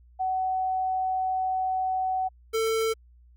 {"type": "tone pair in turn", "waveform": ["sine", "square"], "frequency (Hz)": [751, 446.5], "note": ["F#5", "A4"], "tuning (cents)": [26, 25], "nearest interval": "major sixth", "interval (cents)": 901, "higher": "first", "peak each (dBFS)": -24, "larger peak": "neither", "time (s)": [[0.19, 2.29], [2.53, 2.94]], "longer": "first", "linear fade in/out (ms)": 20, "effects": ["added 60 Hz sine -52 dBFS peak until 3.36 s"]}